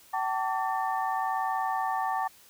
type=tone cluster; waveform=sine; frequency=765 / 886 / 1150 / 1795 Hz; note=G5 / A5 / D6 / A6; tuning=-42 / +12 / -37 / +34 cents; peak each=-30 / -31 / -33 / -38 dBFS; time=0.13-2.28 s; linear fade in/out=10 ms; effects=white hiss -56 dBFS RMS until 2.49 s